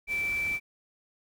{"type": "tone in noise", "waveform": "sine", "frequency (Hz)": 2329, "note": "D7", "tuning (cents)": -15, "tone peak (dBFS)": -27, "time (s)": [0.07, 0.6], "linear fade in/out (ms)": 50, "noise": "pink", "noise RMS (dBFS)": -44, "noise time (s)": [0.07, 0.6], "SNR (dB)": 14, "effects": []}